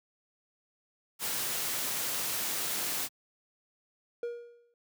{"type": "noise", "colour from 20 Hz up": "white", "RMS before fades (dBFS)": -33, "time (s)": [1.19, 3.09], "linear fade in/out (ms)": 50}
{"type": "tone with exponential decay", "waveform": "triangle", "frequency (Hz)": 474.9, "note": "A#4", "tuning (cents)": 32, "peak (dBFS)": -28, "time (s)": [4.23, 4.74], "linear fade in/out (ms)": 2, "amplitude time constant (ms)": 110}
{"effects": ["high-pass 100 Hz 12 dB/octave"]}